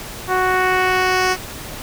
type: tone with low-pass filter sweep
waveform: 10% pulse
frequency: 370 Hz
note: F#4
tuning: in tune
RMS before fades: -17 dBFS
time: 0.27-1.37 s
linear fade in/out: 50 ms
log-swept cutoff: 1200 to 6900 Hz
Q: 1.1
effects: pink hiss -32 dBFS RMS until 1.82 s